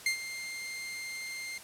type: tone with ADSR envelope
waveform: sawtooth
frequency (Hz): 2106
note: C7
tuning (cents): +11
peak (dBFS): -21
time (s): 0.06-1.58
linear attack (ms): 3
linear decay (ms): 99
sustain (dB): -13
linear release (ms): 4
effects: white hiss -49 dBFS RMS until 1.63 s + low-pass 11000 Hz 12 dB/octave

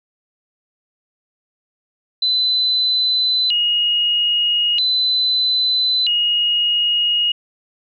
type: tone with vibrato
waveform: sine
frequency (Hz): 3400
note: G#7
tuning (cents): +40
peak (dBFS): -14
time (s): 2.22-7.32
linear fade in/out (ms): 5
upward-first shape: square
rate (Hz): 0.39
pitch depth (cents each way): 290
effects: none

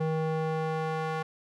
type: tone with band-pass filter sweep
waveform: square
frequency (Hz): 158.6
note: D#3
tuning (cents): +33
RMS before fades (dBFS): -30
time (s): 0-1.23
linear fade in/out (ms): 10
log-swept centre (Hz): 420 to 1000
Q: 0.86
effects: none

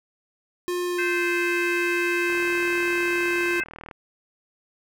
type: tone with pitch glide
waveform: square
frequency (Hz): 355.7 to 349.2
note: F4 to F4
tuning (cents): +32 to 0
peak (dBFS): -25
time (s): 0.68-3.6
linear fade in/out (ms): 0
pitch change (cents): -32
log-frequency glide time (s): 0.85-1.25
type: harmonic tone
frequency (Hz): 520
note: C5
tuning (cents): -11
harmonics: 3 / 4 / 5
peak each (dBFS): -27 / -31 / -28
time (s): 0.98-3.64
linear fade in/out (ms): 10
type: click train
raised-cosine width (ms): 0.5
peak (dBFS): -24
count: 65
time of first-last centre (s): 2.3-3.912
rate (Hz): 39.7
effects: none

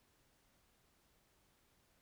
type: silence
effects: pink hiss -74 dBFS RMS until 2.01 s

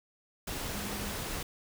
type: tone in noise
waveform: sine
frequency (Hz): 204.3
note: G#3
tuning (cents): -28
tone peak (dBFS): -41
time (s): 0.74-1.14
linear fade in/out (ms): 5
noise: pink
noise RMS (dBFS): -37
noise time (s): 0.47-1.43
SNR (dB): -7
effects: none

